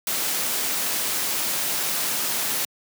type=noise; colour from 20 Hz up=white; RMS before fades=-25 dBFS; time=0.07-2.65 s; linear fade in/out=2 ms; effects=high-pass 150 Hz 12 dB/octave